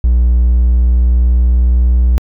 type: tone with pitch glide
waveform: triangle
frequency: 60.2 to 61.04 Hz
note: B1 to B1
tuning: -44 to -20 cents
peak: -4 dBFS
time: 0.04-2.18 s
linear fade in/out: 0 ms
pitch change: +24 cents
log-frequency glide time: 0.27-1.91 s
effects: tanh soft clip ceiling 0 dBFS